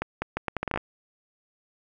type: accelerating click train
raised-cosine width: 0.5 ms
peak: -12 dBFS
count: 11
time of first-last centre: 0.02-0.775 s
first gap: 200 ms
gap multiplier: 0.75
effects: none